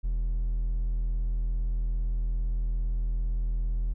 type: tone with hard clipping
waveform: triangle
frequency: 41.2 Hz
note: E1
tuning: in tune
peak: -26 dBFS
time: 0.03-3.94 s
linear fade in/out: 20 ms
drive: 6 dB
effects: none